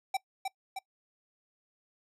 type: tone with echo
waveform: square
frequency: 773 Hz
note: G5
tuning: 24 cents flat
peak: -28 dBFS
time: 0.14-0.17 s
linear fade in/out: 5 ms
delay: 310 ms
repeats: 2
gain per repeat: -4 dB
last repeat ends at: 0.79 s
effects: noise-tail reverb RT60 0.1 s tail -22 dB re dry + low-pass 12000 Hz 12 dB/octave